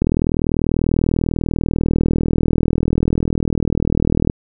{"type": "click train", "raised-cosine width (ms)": 3, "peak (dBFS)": -3, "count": 173, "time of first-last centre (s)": [0.02, 4.299], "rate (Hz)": 40.2, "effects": []}